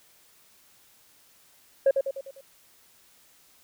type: tone with echo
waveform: sine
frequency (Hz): 544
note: C#5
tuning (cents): -33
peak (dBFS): -14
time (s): 1.86-1.91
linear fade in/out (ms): 5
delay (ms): 100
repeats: 5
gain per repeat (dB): -6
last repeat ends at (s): 2.41
effects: tanh soft clip ceiling -14 dBFS + white hiss -59 dBFS RMS until 3.63 s